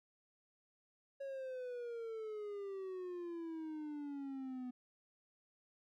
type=exponential sweep; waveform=triangle; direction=down; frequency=554 to 248.1 Hz; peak=-40 dBFS; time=1.2-4.71 s; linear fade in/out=10 ms; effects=none